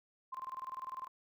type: tone with tremolo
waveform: sine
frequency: 1046.5 Hz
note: C6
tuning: in tune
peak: -38 dBFS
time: 0.32-1.08 s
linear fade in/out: 10 ms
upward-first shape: square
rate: 20 Hz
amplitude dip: 80%
effects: none